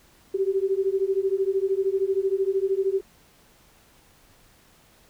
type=beating tone pair; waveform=sine; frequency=380.5 / 393.5 Hz; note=F#4 / G4; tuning=+48 / +7 cents; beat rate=13 Hz; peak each=-24 / -24 dBFS; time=0.34-3.01 s; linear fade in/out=10 ms; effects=pink hiss -57 dBFS RMS until 5.09 s